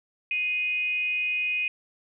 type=tone with frequency modulation; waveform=sine; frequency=2489 Hz; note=D#7; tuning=in tune; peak=-24 dBFS; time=0.31-1.68 s; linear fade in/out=2 ms; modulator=383 Hz; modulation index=0.31; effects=none